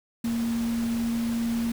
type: tone in noise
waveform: sine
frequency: 232 Hz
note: A#3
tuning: 8 cents flat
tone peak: -24 dBFS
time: 0.24-1.72 s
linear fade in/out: 5 ms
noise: pink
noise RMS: -39 dBFS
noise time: 0.24-1.72 s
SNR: +12 dB
effects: none